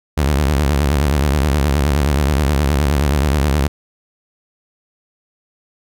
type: tone with vibrato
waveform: sawtooth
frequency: 71.5 Hz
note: D2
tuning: 46 cents flat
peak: -9 dBFS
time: 0.17-3.68 s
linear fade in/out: 10 ms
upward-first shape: sine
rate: 9.5 Hz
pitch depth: 150 cents each way
effects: none